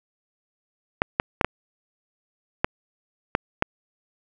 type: clicks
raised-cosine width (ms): 0.5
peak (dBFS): -3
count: 7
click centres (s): 1.019 / 1.199 / 1.412 / 1.446 / 2.645 / 3.351 / 3.624
effects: none